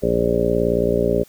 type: harmonic tone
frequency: 58.6 Hz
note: A#1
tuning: 10 cents sharp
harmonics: 1 / 2 / 3 / 4 / 5 / 6 / 7 / 8 / 9 / 10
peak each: -28 / -29 / -25 / -26 / -28 / -29 / -20 / -31 / -23 / -24 dBFS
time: 0.02-1.24 s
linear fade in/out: 20 ms
effects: white hiss -51 dBFS RMS until 1.28 s